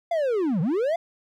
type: linear two-way sweep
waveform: triangle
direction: down then up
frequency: 701 to 145.8 to 701 Hz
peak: -19 dBFS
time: 0.11-0.96 s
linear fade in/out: 5 ms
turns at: 0.61 s
effects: none